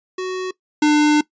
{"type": "tone pair in turn", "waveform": "square", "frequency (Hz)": [371.2, 299.7], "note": ["F#4", "D4"], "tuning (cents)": [6, 35], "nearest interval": "major third", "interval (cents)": 371, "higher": "first", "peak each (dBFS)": [-23, -12], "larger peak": "second", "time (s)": [[0.18, 0.51], [0.82, 1.21]], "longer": "second", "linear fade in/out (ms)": 5, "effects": ["noise-tail reverb RT60 0.1 s tail -19 dB re dry", "resampled to 16000 Hz"]}